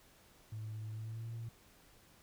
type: tone with pitch glide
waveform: sine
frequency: 108.6 to 115.06 Hz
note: A2 to A#2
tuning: -22 to -22 cents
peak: -39 dBFS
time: 0.52-1.49 s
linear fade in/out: 5 ms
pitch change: +100 cents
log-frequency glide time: 0.92-1.29 s
effects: tanh soft clip ceiling -38 dBFS + pink hiss -64 dBFS RMS until 2.22 s